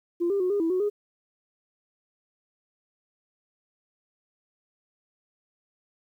sine tone with pitch steps, 344.8 / 399 / 364.9 / 407.1 / 328.4 / 368.5 / 413.6 Hz, F4 / G4 / F#4 / G#4 / E4 / F#4 / G#4, -22 / +31 / -24 / -35 / -6 / -7 / -7 cents, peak -21 dBFS, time 0.2-0.9 s, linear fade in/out 20 ms, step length 100 ms, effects tanh soft clip ceiling -18 dBFS + 10-bit

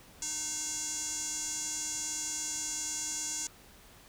square tone with band-pass filter, 306.6 Hz, D#4, 25 cents flat, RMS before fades -36 dBFS, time 0.22-3.47 s, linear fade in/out 2 ms, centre 6800 Hz, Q 6, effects pink hiss -56 dBFS RMS until 4.08 s

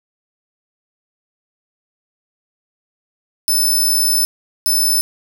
10% pulse tone bursts at uneven times, 5274 Hz, E8, in tune, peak -7 dBFS, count 2, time 3.48-4.25 / 4.66-5.01 s, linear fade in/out 0 ms, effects none

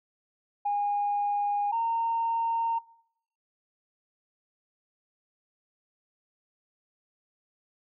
sine tone pair in turn, 818 / 918.2 Hz, G#5 / A#5, -26 / -26 cents, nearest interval major second, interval 200 cents, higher second, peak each -24 dBFS, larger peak neither, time 0.65-1.72 / 1.72-2.79 s, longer neither, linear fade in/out 10 ms, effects noise-tail reverb RT60 0.7 s tail -22 dB re dry + tanh soft clip ceiling -20 dBFS

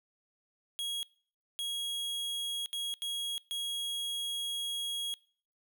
45% pulse tone bursts at uneven times, 3300 Hz, G#7, 12 cents flat, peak -33 dBFS, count 5, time 0.79-1.03 / 1.59-2.66 / 2.73-2.94 / 3.02-3.38 / 3.51-5.14 s, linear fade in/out 0 ms, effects noise-tail reverb RT60 0.5 s tail -24 dB re dry

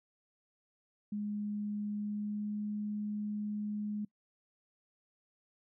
sine tone with pitch glide, 207.7 to 209.1 Hz, G#3 to G#3, 0 to +12 cents, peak -34 dBFS, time 1.12-4.05 s, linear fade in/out 5 ms, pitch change +12 cents, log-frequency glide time 1.95-2.6 s, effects noise-tail reverb RT60 0.1 s tail -24 dB re dry

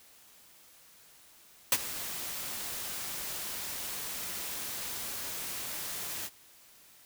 white noise with ADSR envelope, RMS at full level -22 dBFS, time 1.72-6.3 s, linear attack 3 ms, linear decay 44 ms, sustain -16 dB, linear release 45 ms, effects white hiss -58 dBFS RMS until 7.05 s

